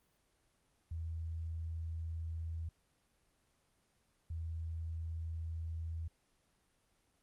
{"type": "tone bursts at uneven times", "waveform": "sine", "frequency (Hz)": 81.7, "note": "E2", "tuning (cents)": -15, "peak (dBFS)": -38, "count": 2, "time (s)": [[0.91, 2.69], [4.3, 6.08]], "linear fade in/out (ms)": 5, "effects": ["pink hiss -75 dBFS RMS until 7.22 s", "Opus 24 kbps"]}